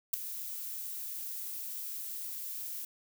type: noise with ADSR envelope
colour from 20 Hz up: violet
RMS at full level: -25 dBFS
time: 0.13-2.85 s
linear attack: 10 ms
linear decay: 3 ms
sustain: -15 dB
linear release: 4 ms
effects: none